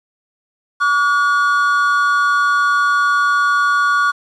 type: tone pair together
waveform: triangle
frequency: 1145 / 1442.6 Hz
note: D6 / F#6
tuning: -44 / -44 cents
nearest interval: major third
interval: 400 cents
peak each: -13 dBFS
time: 0.8-4.12 s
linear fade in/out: 20 ms
effects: resampled to 22050 Hz + 8-bit